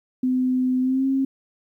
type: tone with pitch glide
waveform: sine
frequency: 255.2 to 268.4 Hz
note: C4 to C4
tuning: -43 to +44 cents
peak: -18 dBFS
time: 0.23-1.25 s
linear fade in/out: 5 ms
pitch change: +87 cents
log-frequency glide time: 0.81-1.06 s
effects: 10-bit